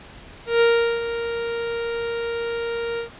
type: tone with ADSR envelope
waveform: 45% pulse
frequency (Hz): 466.2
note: A#4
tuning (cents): 0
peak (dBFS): -13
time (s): 0.46-3.1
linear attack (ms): 150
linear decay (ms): 390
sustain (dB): -11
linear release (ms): 110
effects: pink hiss -43 dBFS RMS until 3.19 s + resampled to 8000 Hz